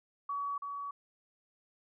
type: tone with echo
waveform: sine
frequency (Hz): 1133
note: C#6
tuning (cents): +37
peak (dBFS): -33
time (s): 0.29-0.58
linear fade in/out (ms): 5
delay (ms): 330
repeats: 1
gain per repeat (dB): -4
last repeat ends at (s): 0.91
effects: none